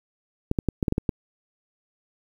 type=clicks; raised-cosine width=3 ms; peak=-9 dBFS; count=8; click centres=0.514 / 0.588 / 0.687 / 0.828 / 0.882 / 0.924 / 0.981 / 1.092 s; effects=8-bit